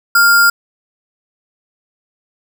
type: tone with sample-and-hold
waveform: sine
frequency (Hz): 1400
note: F6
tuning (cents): +4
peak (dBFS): -6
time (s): 0.15-0.5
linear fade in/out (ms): 5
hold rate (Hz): 6300
effects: none